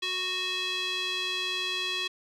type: tone with band-pass filter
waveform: square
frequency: 369.1 Hz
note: F#4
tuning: 4 cents flat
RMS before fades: -31 dBFS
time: 0.02-2.08 s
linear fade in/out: 10 ms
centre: 3300 Hz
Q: 3.2
effects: none